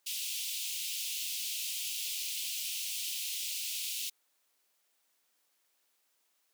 pink high-pass noise, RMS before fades -37 dBFS, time 0.06-4.1 s, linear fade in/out 10 ms, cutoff 2600 Hz, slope 48 dB/octave, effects white hiss -75 dBFS RMS until 6.53 s + high-pass 300 Hz 12 dB/octave

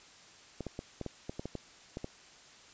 clicks, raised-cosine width 2 ms, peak -24 dBFS, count 11, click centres 0.607 / 0.667 / 0.791 / 1.013 / 1.063 / 1.295 / 1.395 / 1.456 / 1.553 / 1.971 / 2.044 s, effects white hiss -56 dBFS RMS until 2.73 s + resampled to 16000 Hz

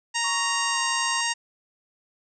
harmonic tone, 932.3 Hz, A#5, in tune, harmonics 1 / 2 / 3 / 4 / 5 / 6 / 7 / 8 / 9, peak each -30 / -29 / -30 / -36 / -34 / -33 / -33 / -37 / -35 dBFS, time 0.14-1.34 s, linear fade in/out 20 ms
sine tone with pitch glide, 1108.7 to 1062.9 Hz, C#6 to C6, 0 to +27 cents, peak -30 dBFS, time 0.24-1.21 s, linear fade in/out 5 ms, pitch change -73 cents, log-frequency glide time 0.71-0.79 s
effects none

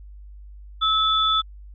sine tone pair together, 1300 / 3468 Hz, E6 / A7, -24 / -26 cents, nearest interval octave + perfect fourth, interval 1698 cents, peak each -20 dBFS, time 0.81-1.42 s, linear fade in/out 20 ms, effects added 50 Hz sine -39 dBFS peak until 1.74 s

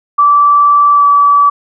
sine tone with pitch glide, 1161 to 1149.7 Hz, D6 to D6, -20 to -37 cents, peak -4 dBFS, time 0.18-1.5 s, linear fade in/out 10 ms, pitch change -17 cents, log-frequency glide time 0.92-1.05 s, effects none

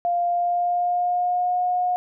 sine tone with pitch glide, 698.5 to 721.5 Hz, F5 to F#5, 0 to -44 cents, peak -19 dBFS, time 0.05-1.96 s, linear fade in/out 0 ms, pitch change +56 cents, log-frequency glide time 0.26-1.6 s, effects none

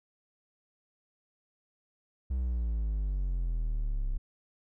triangle exponential sweep, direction down, 65.41 to 32.7 Hz, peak -26 dBFS, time 2.3-4.18 s, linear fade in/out 10 ms, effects none

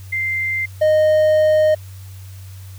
sine / triangle tone pair in turn, 2088 / 617.9 Hz, C7 / D#5, -4 / -12 cents, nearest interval octave + major sixth, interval 2108 cents, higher first, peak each -18 / -9 dBFS, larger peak second, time 0.12-0.66 / 0.81-1.75 s, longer second, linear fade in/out 10 ms, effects added 95 Hz sine -33 dBFS peak until 2.78 s + white hiss -47 dBFS RMS until 2.78 s

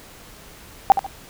sine tone with echo, 784 Hz, G5, in tune, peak -6 dBFS, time 0.9-0.92 s, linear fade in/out 0 ms, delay 72 ms, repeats 2, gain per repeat -10 dB, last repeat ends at 1.064 s, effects pink hiss -44 dBFS RMS until 1.29 s

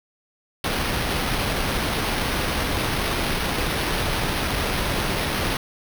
pink noise with sample-and-hold, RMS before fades -24 dBFS, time 0.64-5.57 s, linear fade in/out 2 ms, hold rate 7350 Hz, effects none

